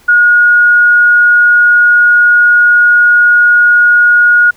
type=tone; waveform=sine; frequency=1442 Hz; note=F#6; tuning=45 cents flat; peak=-3 dBFS; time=0.08-4.51 s; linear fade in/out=10 ms; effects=pink hiss -45 dBFS RMS until 4.56 s